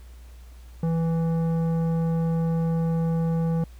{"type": "tone with tanh clipping", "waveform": "sine", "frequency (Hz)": 164.81, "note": "E3", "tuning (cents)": 0, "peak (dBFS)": -23, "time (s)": [0.83, 3.64], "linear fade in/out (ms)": 2, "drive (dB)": 12, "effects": ["added 60 Hz sine -42 dBFS peak until 3.79 s", "pink hiss -57 dBFS RMS until 3.79 s"]}